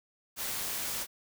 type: noise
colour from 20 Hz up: white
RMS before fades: -35 dBFS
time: 0.36-1.07 s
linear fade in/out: 50 ms
effects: none